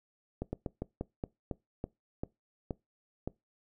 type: slowing click train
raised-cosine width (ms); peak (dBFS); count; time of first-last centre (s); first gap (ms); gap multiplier
2; -21; 11; 0.42-3.275; 110; 1.2
effects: noise-tail reverb RT60 0.2 s tail -22 dB re dry